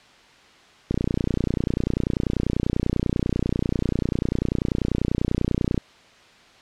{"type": "click train", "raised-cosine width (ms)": 3, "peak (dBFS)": -9, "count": 148, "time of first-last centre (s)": [0.91, 5.778], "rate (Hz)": 30.2, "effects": ["white hiss -51 dBFS RMS until 6.61 s", "low-pass 4000 Hz 12 dB/octave"]}